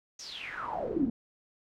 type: noise with band-pass filter sweep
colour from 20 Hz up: brown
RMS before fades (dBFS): -34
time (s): 0.19-1.1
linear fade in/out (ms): 5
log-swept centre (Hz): 6200 to 210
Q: 9.4
effects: none